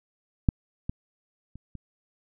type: clicks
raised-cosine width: 5 ms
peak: -7 / -17 / -30 / -27 dBFS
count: 4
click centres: 0.488 / 0.895 / 1.556 / 1.753 s
effects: none